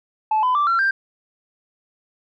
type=tone with pitch steps; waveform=sine; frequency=867 / 1007.5 / 1170.8 / 1360.5 / 1580.9 Hz; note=A5 / B5 / D6 / F6 / G6; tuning=-26 / +34 / -6 / -46 / +14 cents; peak=-14 dBFS; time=0.31-0.91 s; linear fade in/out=5 ms; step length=120 ms; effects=tanh soft clip ceiling -13 dBFS